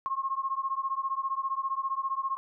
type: beating tone pair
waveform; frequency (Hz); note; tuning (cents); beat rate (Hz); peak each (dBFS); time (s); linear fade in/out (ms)
sine; 1071 / 1086; C6 / C#6; +40 / -36; 15; -31 / -32; 0.06-2.37; 0
effects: none